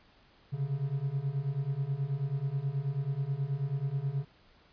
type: beating tone pair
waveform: triangle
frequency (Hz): 133 / 142.3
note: C3 / C#3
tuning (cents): +29 / +46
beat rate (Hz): 9.3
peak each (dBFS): -32 / -30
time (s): 0.52-4.25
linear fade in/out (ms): 20
effects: pink hiss -62 dBFS RMS until 4.72 s + resampled to 11025 Hz